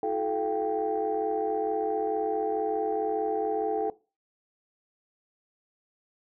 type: tone cluster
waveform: sine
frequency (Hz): 326.2 / 368.3 / 432.9 / 688 / 783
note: E4 / F#4 / A4 / F5 / G5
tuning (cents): -18 / -8 / -28 / -26 / -2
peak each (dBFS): -35 / -37 / -28 / -36 / -30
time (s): 0.03-3.9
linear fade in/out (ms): 2
effects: noise-tail reverb RT60 0.3 s tail -19 dB re dry + tanh soft clip ceiling -17 dBFS